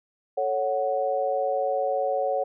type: chord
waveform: sine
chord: F# minor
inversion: first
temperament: equal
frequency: 440 / 554.4 / 740 Hz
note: A4 / C#5 / F#5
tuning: 0 / 0 / 0 cents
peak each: -31 / -25 / -27 dBFS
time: 0.37-2.44 s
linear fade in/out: 10 ms
effects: none